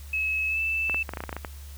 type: tone with pitch glide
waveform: sine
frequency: 2580 to 2642 Hz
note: E7 to E7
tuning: -38 to +3 cents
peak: -24 dBFS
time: 0.13-1.03 s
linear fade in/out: 5 ms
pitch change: +41 cents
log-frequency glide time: 0.48-0.59 s
type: clicks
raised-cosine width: 0.5 ms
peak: -17 dBFS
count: 11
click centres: 0.897 / 0.945 / 1.092 / 1.136 / 1.172 / 1.205 / 1.238 / 1.293 / 1.328 / 1.366 / 1.448 s
effects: added 71 Hz sine -39 dBFS peak until 1.77 s + white hiss -51 dBFS RMS until 1.77 s